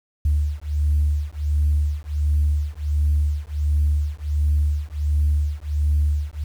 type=beating tone pair; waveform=sine; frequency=73.42 / 74.82 Hz; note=D2 / D2; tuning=0 / +33 cents; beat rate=1.4 Hz; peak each=-20 / -20 dBFS; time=0.25-6.44 s; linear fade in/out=5 ms; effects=tanh soft clip ceiling -11 dBFS + 8-bit

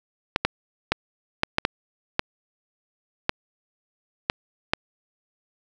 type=clicks; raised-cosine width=0.3 ms; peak=-3 dBFS; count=10; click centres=0.361 / 0.45 / 0.92 / 1.434 / 1.584 / 1.651 / 2.194 / 3.294 / 4.299 / 4.735 s; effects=none

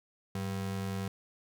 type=ring-modulated tone; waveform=square; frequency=146.83 Hz; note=D3; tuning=in tune; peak=-31 dBFS; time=0.35-1.08 s; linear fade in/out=2 ms; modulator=45.2 Hz; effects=none

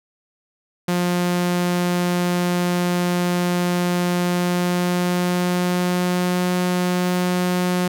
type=tone with pitch glide; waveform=sawtooth; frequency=177 to 179.89 Hz; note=F3 to F#3; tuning=+23 to -48 cents; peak=-14 dBFS; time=0.88-7.88 s; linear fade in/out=5 ms; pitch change=+29 cents; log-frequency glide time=4.22-6.54 s; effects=none

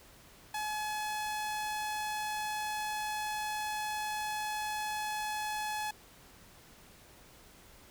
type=tone; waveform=sawtooth; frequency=850 Hz; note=G#5; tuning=40 cents sharp; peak=-30 dBFS; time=0.54-5.91 s; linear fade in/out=5 ms; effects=pink hiss -57 dBFS RMS until 7.9 s

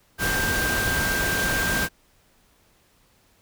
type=tone in noise; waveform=sine; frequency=1575 Hz; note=G6; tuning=8 cents sharp; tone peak=-24 dBFS; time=0.18-1.89 s; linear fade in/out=50 ms; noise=pink; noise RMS=-26 dBFS; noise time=0.18-1.89 s; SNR=-1 dB; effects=pink hiss -61 dBFS RMS until 3.41 s

